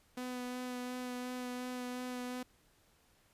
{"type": "tone with vibrato", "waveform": "sawtooth", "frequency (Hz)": 249.5, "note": "B3", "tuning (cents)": 18, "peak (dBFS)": -35, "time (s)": [0.17, 2.43], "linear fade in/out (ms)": 5, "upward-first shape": "sine", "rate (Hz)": 2.8, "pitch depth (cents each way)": 13, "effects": ["pink hiss -69 dBFS RMS until 3.33 s", "resampled to 32000 Hz"]}